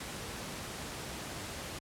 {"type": "noise", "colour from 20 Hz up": "pink", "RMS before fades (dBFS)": -41, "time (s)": [0, 1.79], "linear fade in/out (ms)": 5, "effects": ["high-pass 60 Hz 12 dB/octave", "low-pass 11000 Hz 12 dB/octave"]}